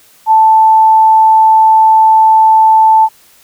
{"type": "tone", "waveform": "sine", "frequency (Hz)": 880, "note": "A5", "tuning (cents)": 0, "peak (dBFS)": -3, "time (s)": [0.26, 3.09], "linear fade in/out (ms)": 50, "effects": ["white hiss -45 dBFS RMS until 3.43 s"]}